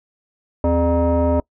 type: tone with frequency modulation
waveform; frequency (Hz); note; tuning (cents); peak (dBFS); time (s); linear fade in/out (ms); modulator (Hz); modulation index
sine; 261.6; C4; 0; -13; 0.64-1.4; 2; 340; 1.5
effects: noise-tail reverb RT60 0.1 s tail -25 dB re dry + tanh soft clip ceiling -9 dBFS